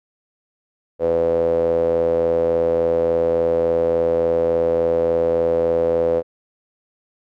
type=tone with band-pass filter; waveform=sawtooth; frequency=83.5 Hz; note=E2; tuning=23 cents sharp; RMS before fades=-18 dBFS; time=0.99-6.23 s; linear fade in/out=50 ms; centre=510 Hz; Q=9.5; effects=none